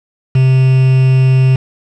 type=tone with quantisation; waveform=triangle; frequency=130.8 Hz; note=C3; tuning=in tune; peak=-4 dBFS; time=0.35-1.56 s; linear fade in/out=5 ms; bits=4; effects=low-pass 4000 Hz 12 dB/octave